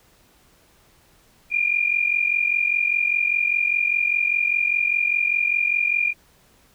sine tone pair together, 2389 / 2434 Hz, D7 / D#7, +29 / -39 cents, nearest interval unison, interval 32 cents, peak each -21 dBFS, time 1.5-6.14 s, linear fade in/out 50 ms, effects pink hiss -57 dBFS RMS until 6.74 s

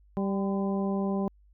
harmonic tone with a mistuned harmonic, 196 Hz, G3, in tune, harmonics 1 / 2 / 3 / 4 / 5, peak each -27 / -33 / -37 / -39 / -41 dBFS, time 0.17-1.28 s, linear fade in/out 0 ms, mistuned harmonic 5, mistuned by +58 cents, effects added 50 Hz sine -56 dBFS peak until 1.53 s

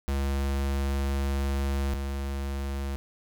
square tone pair in turn, 69 / 69 Hz, C#2 / C#2, -7 / -7 cents, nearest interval unison, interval 0 cents, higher neither, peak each -26 / -30 dBFS, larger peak first, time 0.08-1.94 / 1.94-2.96 s, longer first, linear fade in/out 0 ms, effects none

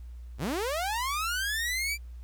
sawtooth linear sweep, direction up, 92.5 to 2364 Hz, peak -25 dBFS, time 0.38-1.98 s, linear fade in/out 50 ms, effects added 60 Hz sine -40 dBFS peak until 2.23 s + pink hiss -67 dBFS RMS until 2.23 s

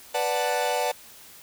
45% pulse chord, B minor seventh, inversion none, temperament equal, 493.9 / 587.3 / 740 / 880 Hz, B4 / D5 / F#5 / A5, 0 / 0 / 0 / 0 cents, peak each -29 dBFS, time 0.14-0.92 s, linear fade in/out 10 ms, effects white hiss -48 dBFS RMS until 1.42 s

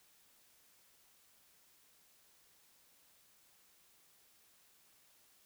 silence, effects white hiss -68 dBFS RMS until 5.45 s

